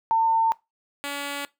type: tone pair in turn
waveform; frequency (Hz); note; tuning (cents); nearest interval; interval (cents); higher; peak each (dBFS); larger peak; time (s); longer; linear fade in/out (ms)
sine / 5% pulse; 902 / 284.1; A5 / C#4; +43 / +43; octave + minor sixth; 2000; first; -17 / -18; first; 0.11-0.52 / 1.04-1.45; neither; 0
effects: noise-tail reverb RT60 0.2 s tail -21 dB re dry